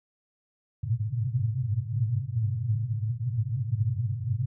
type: band-pass noise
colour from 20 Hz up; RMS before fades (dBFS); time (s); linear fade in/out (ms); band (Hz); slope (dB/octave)
white; -28; 0.83-4.46; 10; 100 to 130; 96
effects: none